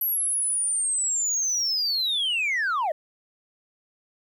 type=linear sweep; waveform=sine; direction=down; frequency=11810 to 578 Hz; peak=-20 dBFS; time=0.01-2.92 s; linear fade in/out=5 ms; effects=tanh soft clip ceiling -21 dBFS + 10-bit